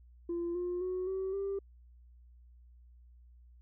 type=tone with pitch steps; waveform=sine; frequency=343.2 / 355.3 / 367.8 / 380.8 / 394.2 Hz; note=F4 / F4 / F#4 / F#4 / G4; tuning=-30 / +30 / -10 / +50 / +10 cents; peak=-31 dBFS; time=0.29-1.59 s; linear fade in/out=5 ms; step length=260 ms; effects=tanh soft clip ceiling -30 dBFS + added 60 Hz sine -55 dBFS peak until 3.61 s